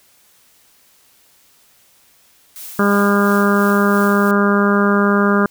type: noise with tremolo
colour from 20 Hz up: blue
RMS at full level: -32 dBFS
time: 2.56-4.31 s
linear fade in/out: 0 ms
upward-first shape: sine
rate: 2.9 Hz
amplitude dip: 40%
type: harmonic tone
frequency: 202.1 Hz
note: G#3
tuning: 47 cents flat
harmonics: 1 / 2 / 3 / 4 / 5 / 6 / 7 / 8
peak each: -14 / -18 / -23 / -30 / -24 / -20 / -21 / -25 dBFS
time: 2.79-5.46 s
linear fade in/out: 2 ms
effects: white hiss -53 dBFS RMS until 5.5 s

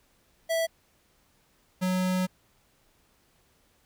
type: tone pair in turn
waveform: square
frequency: 657 / 184.36 Hz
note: E5 / F#3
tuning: -6 / -6 cents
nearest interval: octave + minor seventh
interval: 2200 cents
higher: first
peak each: -25 dBFS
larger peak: neither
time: 0.49-0.67 / 1.81-2.27 s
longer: second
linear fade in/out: 20 ms
effects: pink hiss -66 dBFS RMS until 3.85 s

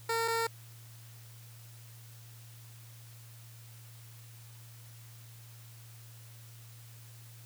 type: tone pair in turn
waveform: 15% pulse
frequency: 456.8 / 456.8 Hz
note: A#4 / A#4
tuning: -35 / -35 cents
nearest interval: unison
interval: 0 cents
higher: neither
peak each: -23 dBFS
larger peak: neither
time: 0.09-0.28 / 0.28-0.47 s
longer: neither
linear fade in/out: 5 ms
effects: added 115 Hz sine -50 dBFS peak until 7.45 s + white hiss -57 dBFS RMS until 7.45 s

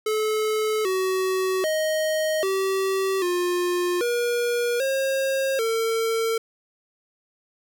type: tone with pitch steps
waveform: square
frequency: 432.1 / 375.7 / 625 / 384.6 / 354.9 / 478.7 / 538 / 452.2 Hz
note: A4 / F#4 / D#5 / G4 / F4 / A#4 / C5 / A4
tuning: -31 / +26 / +8 / -33 / +28 / +46 / +48 / +47 cents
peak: -22 dBFS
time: 0.06-6.38 s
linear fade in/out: 5 ms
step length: 790 ms
effects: none

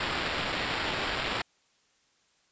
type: noise with sample-and-hold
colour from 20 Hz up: violet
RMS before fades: -31 dBFS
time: 0-1.42 s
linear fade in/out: 5 ms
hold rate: 6300 Hz
effects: white hiss -68 dBFS RMS until 2.51 s + resampled to 16000 Hz

